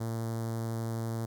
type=tone with notch filter; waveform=sawtooth; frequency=114 Hz; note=A#2; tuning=38 cents flat; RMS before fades=-34 dBFS; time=0-1.26 s; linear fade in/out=10 ms; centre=2600 Hz; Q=0.54; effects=none